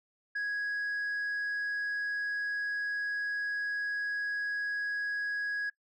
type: tone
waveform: sine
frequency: 1661.2 Hz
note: G#6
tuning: in tune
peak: -28 dBFS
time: 0.35-5.7 s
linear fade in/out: 10 ms
effects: noise-tail reverb RT60 0.1 s tail -22 dB re dry + tanh soft clip ceiling -30 dBFS